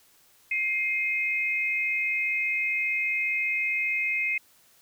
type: tone pair together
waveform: sine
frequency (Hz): 2117 / 2524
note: C7 / D#7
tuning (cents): +20 / +24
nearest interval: minor third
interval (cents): 304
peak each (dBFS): -27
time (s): 0.51-4.38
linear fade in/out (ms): 5
effects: white hiss -60 dBFS RMS until 4.81 s